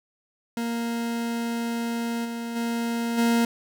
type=tone with level steps; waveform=40% pulse; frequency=233.1 Hz; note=A#3; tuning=in tune; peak=-25 / -29 / -24 / -18 dBFS; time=0.57-3.45 s; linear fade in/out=2 ms; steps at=2.24 / 2.55 / 3.17 s; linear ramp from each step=20 ms; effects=none